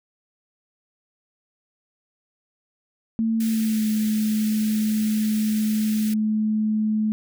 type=tone with pitch glide; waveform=sine; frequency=224.7 to 215.5 Hz; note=A3 to A3; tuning=+37 to -36 cents; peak=-19 dBFS; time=3.19-7.12 s; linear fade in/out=0 ms; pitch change=-73 cents; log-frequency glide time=3.43-3.88 s
type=band-stop noise; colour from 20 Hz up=white; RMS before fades=-36 dBFS; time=3.4-6.14 s; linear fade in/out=5 ms; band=540 to 1500 Hz; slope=48 dB/octave
effects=none